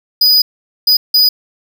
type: tone bursts at uneven times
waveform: square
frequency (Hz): 4957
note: D#8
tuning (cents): -7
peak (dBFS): -7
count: 3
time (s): 0.21-0.42 / 0.87-0.97 / 1.14-1.29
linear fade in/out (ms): 5
effects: none